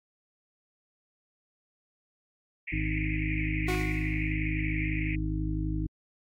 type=band-pass noise; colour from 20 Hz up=pink; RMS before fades=-37 dBFS; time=2.67-5.16 s; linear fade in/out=10 ms; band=2000 to 2500 Hz; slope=96 dB/octave
type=harmonic tone; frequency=51.91 Hz; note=G#1; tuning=in tune; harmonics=1 / 2 / 3 / 5 / 6; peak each=-31 / -35 / -35 / -41 / -34 dBFS; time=2.72-5.87 s; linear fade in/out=10 ms
type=tone with exponential decay; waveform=sawtooth; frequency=364.4 Hz; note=F#4; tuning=26 cents flat; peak=-24 dBFS; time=3.68-4.33 s; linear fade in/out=5 ms; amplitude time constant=140 ms
effects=AAC 64 kbps